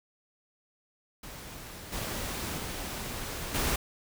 pink noise with level steps, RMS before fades -44 / -35 / -37 / -29 dBFS, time 1.23-3.76 s, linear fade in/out 5 ms, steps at 1.92 / 2.57 / 3.54 s, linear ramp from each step 10 ms, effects none

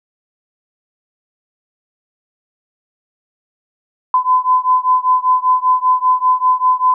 sine beating tone pair, 1012 / 1017.1 Hz, B5 / C6, +42 / -49 cents, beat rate 5.1 Hz, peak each -13 / -14 dBFS, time 4.14-6.94 s, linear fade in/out 2 ms, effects none

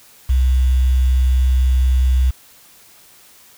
sine tone with quantisation, 63.9 Hz, C2, 40 cents flat, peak -11 dBFS, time 0.29-2.31 s, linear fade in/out 10 ms, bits 6, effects white hiss -47 dBFS RMS until 3.57 s

